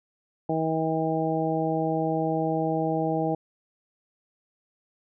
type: harmonic tone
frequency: 160 Hz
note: D#3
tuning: 49 cents sharp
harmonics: 1 / 2 / 3 / 4 / 5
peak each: -30 / -28 / -30 / -30 / -30 dBFS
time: 0.49-3.35 s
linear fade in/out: 5 ms
effects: none